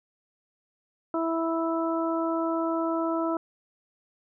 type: harmonic tone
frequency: 328.7 Hz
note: E4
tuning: 5 cents flat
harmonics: 1 / 2 / 3 / 4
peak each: -27 / -30 / -34 / -33 dBFS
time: 1.14-3.37 s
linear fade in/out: 2 ms
effects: none